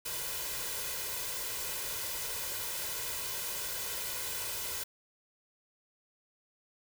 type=noise with comb filter; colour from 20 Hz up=white; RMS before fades=-37 dBFS; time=0.05-4.84 s; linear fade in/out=10 ms; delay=2 ms; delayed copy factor=+0.65; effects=none